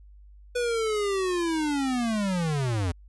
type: linear sweep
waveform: square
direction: down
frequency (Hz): 493.3 to 82.41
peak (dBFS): -25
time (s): 0.55-2.92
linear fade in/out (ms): 10
effects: added 50 Hz sine -47 dBFS peak until 3.08 s + resampled to 24000 Hz